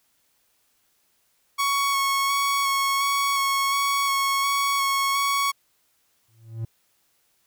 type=tone with vibrato; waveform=sawtooth; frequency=1108.7 Hz; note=C#6; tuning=in tune; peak=-17 dBFS; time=1.58-5.52 s; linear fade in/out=20 ms; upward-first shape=square; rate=1.4 Hz; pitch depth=12 cents each way
type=tone with exponential growth; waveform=triangle; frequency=113.1 Hz; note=A2; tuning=48 cents sharp; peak=-22 dBFS; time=6.28-6.65 s; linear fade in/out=5 ms; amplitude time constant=79 ms
effects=white hiss -67 dBFS RMS until 7.46 s